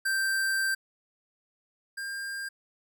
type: tone pair in turn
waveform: square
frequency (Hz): 1568 / 1600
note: G6 / G6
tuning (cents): 0 / +35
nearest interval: unison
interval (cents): 35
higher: second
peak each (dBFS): -26 / -34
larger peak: first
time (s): 0.05-0.75 / 1.97-2.49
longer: first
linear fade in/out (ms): 10
effects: none